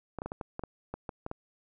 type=clicks; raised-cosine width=1 ms; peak=-22 dBFS; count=11; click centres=0.187 / 0.219 / 0.26 / 0.319 / 0.412 / 0.594 / 0.637 / 0.94 / 1.092 / 1.264 / 1.314 s; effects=none